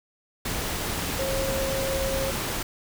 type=tone in noise; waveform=sine; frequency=538 Hz; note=C5; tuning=48 cents sharp; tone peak=-27 dBFS; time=1.19-2.31 s; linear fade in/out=5 ms; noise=pink; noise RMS=-29 dBFS; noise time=0.45-2.63 s; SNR=-1 dB; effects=none